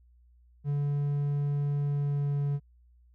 triangle tone with pitch glide, 143.8 to 142.72 Hz, D3 to D3, -36 to -49 cents, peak -24 dBFS, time 0.64-2.6 s, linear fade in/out 50 ms, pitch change -13 cents, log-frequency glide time 1.82-2.43 s, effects added 60 Hz sine -57 dBFS peak until 3.14 s

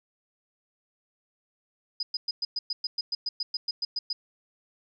sine tone bursts, 4978 Hz, D#8, in tune, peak -26 dBFS, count 16, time 2-4.13 s, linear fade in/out 5 ms, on 30 ms, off 110 ms, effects none

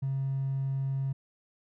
triangle tone with hard clipping, 135.4 Hz, C#3, 40 cents flat, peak -28 dBFS, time 0.02-1.13 s, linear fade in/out 10 ms, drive 3 dB, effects none

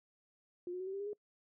sine tone with pitch steps, 354.1 / 363.8 / 373.9 / 384.1 / 394.7 / 405.6 / 416.7 Hz, F4 / F#4 / F#4 / G4 / G4 / G#4 / G#4, +24 / -29 / +18 / -35 / +12 / -41 / +6 cents, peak -38 dBFS, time 0.67-1.132 s, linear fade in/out 2 ms, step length 66 ms, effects noise-tail reverb RT60 0.1 s tail -24 dB re dry

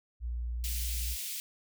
sine tone, 59.3 Hz, A#1, 30 cents sharp, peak -32 dBFS, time 0.2-1.17 s, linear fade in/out 50 ms
white high-pass noise, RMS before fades -38 dBFS, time 0.64-1.4 s, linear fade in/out 0 ms, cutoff 2400 Hz, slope 24 dB/octave
effects none

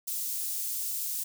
white high-pass noise, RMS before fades -33 dBFS, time 0.07-1.24 s, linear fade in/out 10 ms, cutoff 6800 Hz, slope 12 dB/octave, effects none

